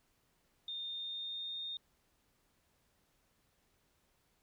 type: tone with pitch glide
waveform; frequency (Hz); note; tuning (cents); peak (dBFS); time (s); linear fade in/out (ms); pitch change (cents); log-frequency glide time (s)
sine; 3638 to 3668; A#7 to A#7; -43 to -29; -39; 0.68-1.77; 2; +14; 0.86-1.63
effects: pink hiss -75 dBFS RMS until 4.42 s